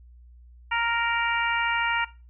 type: harmonic tone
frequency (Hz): 466.2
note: A#4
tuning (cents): 0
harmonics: 2 / 3 / 4 / 5 / 6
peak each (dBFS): -27 / -29 / -30 / -31 / -32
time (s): 0.71-2.05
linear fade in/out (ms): 10
effects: noise-tail reverb RT60 0.3 s tail -18 dB re dry + added 60 Hz sine -47 dBFS peak until 2.29 s